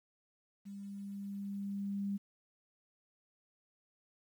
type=tone with level ramp; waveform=sine; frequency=199.6 Hz; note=G3; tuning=32 cents sharp; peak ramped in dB=-44 to -33 dBFS; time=0.65-2.18 s; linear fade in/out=20 ms; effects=11-bit